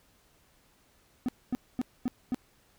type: tone bursts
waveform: triangle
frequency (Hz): 249.5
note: B3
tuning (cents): +18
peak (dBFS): -24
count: 5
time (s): 1.26-2.345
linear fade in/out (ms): 0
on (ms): 25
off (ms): 240
effects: pink hiss -65 dBFS RMS until 2.78 s